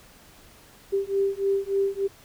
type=beating tone pair; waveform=sine; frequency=392 / 395.4 Hz; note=G4 / G4; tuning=0 / +15 cents; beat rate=3.4 Hz; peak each=-25 dBFS; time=0.92-2.08 s; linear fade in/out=20 ms; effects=pink hiss -52 dBFS RMS until 2.24 s